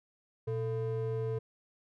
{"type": "ring-modulated tone", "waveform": "triangle", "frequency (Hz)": 281.6, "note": "C#4", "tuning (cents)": 27, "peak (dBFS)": -26, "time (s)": [0.47, 1.39], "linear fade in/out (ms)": 10, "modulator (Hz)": 162, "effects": []}